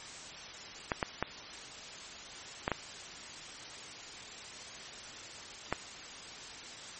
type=clicks; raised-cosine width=0.5 ms; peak=-14 dBFS; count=6; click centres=0.918 / 1.028 / 1.226 / 2.679 / 2.717 / 5.726 s; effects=white hiss -46 dBFS RMS until 6.99 s + MP3 32 kbps